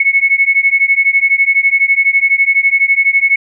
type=beating tone pair; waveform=sine; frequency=2195 / 2207 Hz; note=C#7 / C#7; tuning=-18 / -8 cents; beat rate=12 Hz; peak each=-11 dBFS; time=0-3.36 s; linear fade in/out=5 ms; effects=none